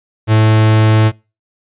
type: tone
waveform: 45% pulse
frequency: 109.2 Hz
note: A2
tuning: 13 cents flat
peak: -7 dBFS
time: 0.27-1.12 s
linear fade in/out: 50 ms
effects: noise-tail reverb RT60 0.3 s tail -25 dB re dry + resampled to 8000 Hz